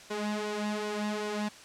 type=tone with flanger; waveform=sawtooth; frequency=210 Hz; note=G#3; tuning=19 cents sharp; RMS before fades=-33 dBFS; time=0.1-1.49 s; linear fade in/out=10 ms; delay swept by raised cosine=2 to 3.7 ms; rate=2.6 Hz; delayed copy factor=+0.7; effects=white hiss -50 dBFS RMS until 1.64 s + low-pass 7000 Hz 12 dB/octave